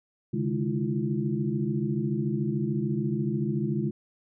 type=tone cluster; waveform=sine; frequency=134.7 / 148.6 / 208.7 / 320.2 / 347 Hz; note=C#3 / D3 / G#3 / D#4 / F4; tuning=-49 / +21 / +9 / +50 / -11 cents; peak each=-31 / -31 / -29 / -37 / -33 dBFS; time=0.33-3.91 s; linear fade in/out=10 ms; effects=none